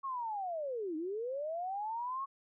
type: linear two-way sweep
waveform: sine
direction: down then up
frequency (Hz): 1108.7 to 301.9 to 1108.7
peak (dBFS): -35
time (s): 0.03-2.26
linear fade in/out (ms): 20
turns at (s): 0.96
effects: none